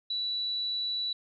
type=tone; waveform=sine; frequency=3944 Hz; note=B7; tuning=3 cents flat; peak=-29 dBFS; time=0.1-1.13 s; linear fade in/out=5 ms; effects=none